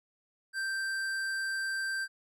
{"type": "tone with hard clipping", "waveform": "triangle", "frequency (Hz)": 1568, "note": "G6", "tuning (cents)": 0, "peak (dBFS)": -33, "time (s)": [0.53, 2.08], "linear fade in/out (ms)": 50, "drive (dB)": 16, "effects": []}